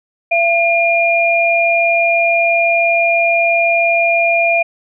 sine tone pair together, 677 / 2413 Hz, E5 / D7, +46 / +46 cents, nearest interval octave + minor seventh, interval 2200 cents, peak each -13 dBFS, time 0.31-4.63 s, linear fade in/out 10 ms, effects none

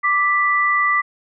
sine tone pair together, 1176 / 1975.5 Hz, D6 / B6, +2 / 0 cents, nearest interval major sixth, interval 898 cents, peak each -17 dBFS, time 0.03-1.02 s, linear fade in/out 20 ms, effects none

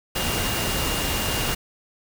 sine tone in noise, 2822 Hz, F7, 17 cents sharp, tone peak -32 dBFS, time 0.15-1.55 s, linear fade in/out 10 ms, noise pink, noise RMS -25 dBFS, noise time 0.15-1.55 s, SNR -10 dB, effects none

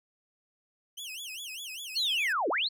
sawtooth tone with vibrato, 2939 Hz, F#7, 12 cents flat, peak -35 dBFS, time 0.97-2.33 s, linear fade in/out 10 ms, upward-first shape sine, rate 5 Hz, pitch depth 280 cents each way
sine linear two-way sweep, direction down then up, 4500 to 286.3 to 4500 Hz, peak -26 dBFS, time 1.95-2.69 s, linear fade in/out 20 ms, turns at 2.49 s
effects none

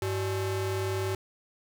45% pulse ring-modulated tone, 239.8 Hz, A#3, 49 cents sharp, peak -25 dBFS, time 0.02-1.15 s, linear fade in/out 2 ms, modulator 140 Hz, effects none

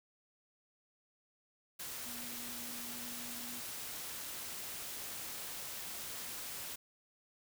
sine tone in noise, 241.2 Hz, B3, 41 cents flat, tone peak -51 dBFS, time 2.06-3.61 s, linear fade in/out 10 ms, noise white, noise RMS -44 dBFS, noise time 1.79-6.76 s, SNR -10 dB, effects none

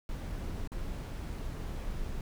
brown noise with dropouts, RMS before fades -37 dBFS, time 0.09-2.21 s, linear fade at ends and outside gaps 1 ms, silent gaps 0.675-0.718 s, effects none

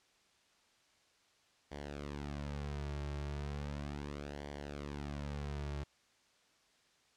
sawtooth tone with flanger, 72.2 Hz, D2, 29 cents flat, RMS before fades -42 dBFS, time 1.71-5.84 s, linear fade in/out 10 ms, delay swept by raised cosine 0.76 to 4.06 ms, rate 0.36 Hz, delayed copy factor -0.7, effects white hiss -70 dBFS RMS until 7.16 s + low-pass 6000 Hz 12 dB/octave

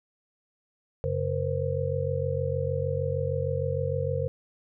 sine tone cluster, 92.5 / 139 / 473.5 / 520 Hz, F#2 / C#3 / A#4 / C5, 0 / +5 / +27 / -11 cents, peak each -31 dBFS, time 1.04-4.28 s, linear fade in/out 0 ms, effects none

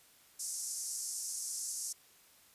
pink band-pass noise, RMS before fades -40 dBFS, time 0.39-1.93 s, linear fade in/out 10 ms, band 5500 to 11000 Hz, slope 48 dB/octave, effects white hiss -63 dBFS RMS until 2.54 s + resampled to 32000 Hz

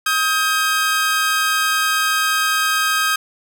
sawtooth tone pair together, 1265 / 1593.8 Hz, D#6 / G6, +28 / +28 cents, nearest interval major third, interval 400 cents, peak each -15 dBFS, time 0.06-3.16 s, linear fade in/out 5 ms, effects none

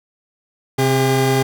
30% pulse tone pair together, 130.96 / 403.7 Hz, C3 / G#4, +2 / -49 cents, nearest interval octave + perfect fifth, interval 1949 cents, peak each -14 dBFS, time 0.78-1.43 s, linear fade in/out 10 ms, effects none

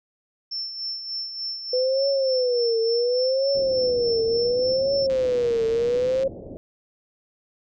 sine tone with tremolo, 5370 Hz, E8, 31 cents sharp, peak -26 dBFS, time 0.51-5.07 s, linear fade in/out 10 ms, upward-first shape sine, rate 3.4 Hz, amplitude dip 55%
sine tone with vibrato, 500 Hz, B4, 21 cents sharp, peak -19 dBFS, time 1.73-6.28 s, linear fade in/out 5 ms, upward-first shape triangle, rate 0.7 Hz, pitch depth 190 cents each way
white low-pass noise, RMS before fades -38 dBFS, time 3.55-6.57 s, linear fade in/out 0 ms, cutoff 600 Hz, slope 48 dB/octave
click train, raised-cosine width 0.2 ms, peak -23 dBFS, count 146, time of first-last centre 5.1-6.233 s, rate 128 Hz
effects none

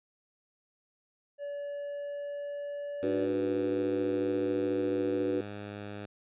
triangle tone with pitch glide, 573 to 576.3 Hz, D5 to D5, -43 to -33 cents, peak -33 dBFS, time 1.38-3.28 s, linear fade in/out 50 ms, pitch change +10 cents, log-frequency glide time 1.5-3.16 s
10% pulse tone, 102.6 Hz, G#2, 21 cents flat, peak -31 dBFS, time 3.02-6.06 s, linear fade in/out 10 ms
sine chord, B minor, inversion first, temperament equal with one note detuned, 293.7 / 370 / 488.8 Hz, D4 / F#4 / B4, 0 / 0 / -18 cents, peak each -32 dBFS, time 3.03-5.41 s, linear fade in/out 5 ms
effects resampled to 8000 Hz

